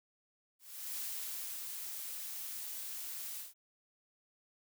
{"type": "noise with ADSR envelope", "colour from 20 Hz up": "blue", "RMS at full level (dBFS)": -40, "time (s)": [0.59, 3.54], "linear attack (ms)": 380, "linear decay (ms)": 640, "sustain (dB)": -3, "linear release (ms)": 160, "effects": []}